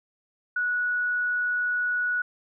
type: tone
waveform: sine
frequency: 1467 Hz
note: F#6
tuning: 15 cents flat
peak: -23 dBFS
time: 0.56-2.22 s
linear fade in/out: 5 ms
effects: none